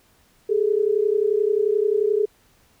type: tone pair together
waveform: sine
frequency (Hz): 404.2 / 435.6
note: G#4 / A4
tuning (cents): -47 / -17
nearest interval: minor second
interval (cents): 130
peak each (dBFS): -20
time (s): 0.49-2.26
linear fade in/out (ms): 10
effects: pink hiss -59 dBFS RMS until 2.8 s